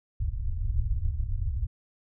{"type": "low-pass noise", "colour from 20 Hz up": "pink", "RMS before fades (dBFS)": -28, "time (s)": [0.2, 1.67], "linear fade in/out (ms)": 10, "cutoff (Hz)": 110, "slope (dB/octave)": 48, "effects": []}